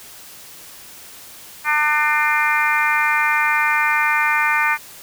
harmonic tone, 300 Hz, D4, 37 cents sharp, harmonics 3 / 4 / 5 / 6 / 7 / 8, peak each -22 / -22 / -22 / -22 / -22 / -22 dBFS, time 1.64-4.78 s, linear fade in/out 50 ms, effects white hiss -40 dBFS RMS until 5.02 s

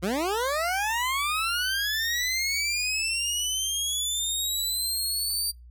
20% pulse linear sweep, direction up, 164.81 to 4671 Hz, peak -20 dBFS, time 0.02-5.52 s, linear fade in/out 20 ms, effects noise-tail reverb RT60 0.2 s tail -25 dB re dry + added 60 Hz sine -45 dBFS peak until 5.7 s

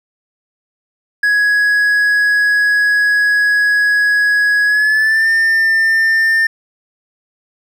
triangle tone with pitch glide, 1670 to 1800.2 Hz, G#6 to A6, +9 to +39 cents, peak -8 dBFS, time 1.23-6.47 s, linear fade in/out 5 ms, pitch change +130 cents, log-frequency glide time 4.66-5.29 s, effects none

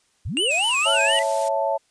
sine linear sweep, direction up, 54.1 to 2024 Hz, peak -25 dBFS, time 0.25-1.23 s, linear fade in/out 10 ms
square tone with vibrato, 2736 Hz, F7, 36 cents flat, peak -20 dBFS, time 0.37-1.19 s, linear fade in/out 0 ms, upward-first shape sine, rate 4.2 Hz, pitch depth 170 cents each way
blue noise, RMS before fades -32 dBFS, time 0.5-1.49 s, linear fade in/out 10 ms
sine chord, A major, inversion first, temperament equal, 554.4 / 659.3 / 880 Hz, C#5 / E5 / A5, 0 / 0 / 0 cents, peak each -24 dBFS, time 0.85-1.78 s, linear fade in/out 20 ms
effects white hiss -64 dBFS RMS until 1.9 s + resampled to 22050 Hz

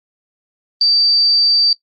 sine tone, 4646 Hz, D8, 20 cents flat, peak -9 dBFS, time 0.81-1.73 s, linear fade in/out 2 ms, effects noise-tail reverb RT60 0.1 s tail -19 dB re dry + Opus 32 kbps

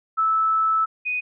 sine tone pair in turn, 1310 / 2489 Hz, E6 / D#7, -11 / 0 cents, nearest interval major seventh, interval 1111 cents, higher second, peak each -17 / -22 dBFS, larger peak first, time 0.17-0.86 / 1.05-1.21 s, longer first, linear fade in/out 20 ms, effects none

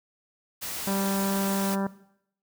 white noise, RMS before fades -34 dBFS, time 0.61-1.76 s, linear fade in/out 20 ms
harmonic tone, 196 Hz, G3, in tune, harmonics 1 / 2 / 3 / 4 / 5 / 6 / 7 / 8 / 9, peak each -27 / -35 / -34 / -38 / -37 / -44 / -43 / -44 / -48 dBFS, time 0.87-1.87 s, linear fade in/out 2 ms
effects noise-tail reverb RT60 0.7 s tail -17 dB re dry

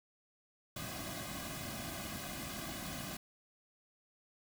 pink noise with comb filter, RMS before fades -43 dBFS, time 0.76-3.17 s, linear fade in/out 5 ms, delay 2.2 ms, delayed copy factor -0.9, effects none

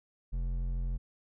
sine tone with hard clipping, 43.65 Hz, F1, in tune, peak -32 dBFS, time 0.32-0.98 s, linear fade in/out 20 ms, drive 8 dB, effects none

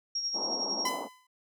sine tone with tremolo, 5588 Hz, F8, in tune, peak -28 dBFS, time 0.15-0.89 s, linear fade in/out 5 ms, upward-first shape sine, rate 11 Hz, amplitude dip 50%
white band-pass noise, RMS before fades -38 dBFS, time 0.33-1.09 s, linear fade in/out 50 ms, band 200 to 980 Hz, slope 48 dB/octave
sawtooth tone with exponential decay, 1010 Hz, B5, 39 cents sharp, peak -23 dBFS, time 0.85-1.27 s, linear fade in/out 5 ms, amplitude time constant 90 ms
effects none

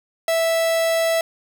45% pulse tone, 658 Hz, E5, 3 cents flat, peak -17 dBFS, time 0.28-1.21 s, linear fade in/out 2 ms, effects none

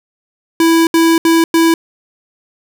square tone bursts at uneven times, 329.6 Hz, E4, in tune, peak -8 dBFS, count 4, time 0.6-0.87 / 0.94-1.18 / 1.25-1.44 / 1.54-1.74 s, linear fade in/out 2 ms, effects none

